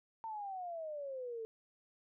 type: exponential sweep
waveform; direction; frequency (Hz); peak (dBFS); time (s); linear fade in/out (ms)
sine; down; 911 to 440; -40; 0.24-1.45; 0
effects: none